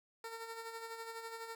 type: tone with tremolo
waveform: 15% pulse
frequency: 455.2 Hz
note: A#4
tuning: 41 cents flat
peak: -36 dBFS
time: 0.24-1.55 s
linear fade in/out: 2 ms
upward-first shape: sine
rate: 12 Hz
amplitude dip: 50%
effects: none